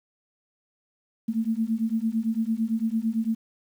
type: beating tone pair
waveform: sine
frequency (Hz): 220 / 228.9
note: A3 / A#3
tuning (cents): 0 / -31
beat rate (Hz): 8.9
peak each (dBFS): -26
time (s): 1.28-3.35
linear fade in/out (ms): 10
effects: 9-bit